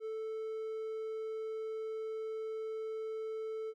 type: tone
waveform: triangle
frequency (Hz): 440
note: A4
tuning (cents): 0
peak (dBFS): -35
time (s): 0-3.74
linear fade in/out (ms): 50
effects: none